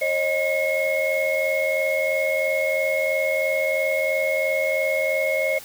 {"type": "tone cluster", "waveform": "sine", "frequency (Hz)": [539, 622, 2169], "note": ["C#5", "D#5", "C#7"], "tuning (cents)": [-49, -1, -38], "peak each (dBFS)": -23, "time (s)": [0.01, 5.59], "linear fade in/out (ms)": 10, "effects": ["tanh soft clip ceiling -13 dBFS", "white hiss -41 dBFS RMS until 5.64 s"]}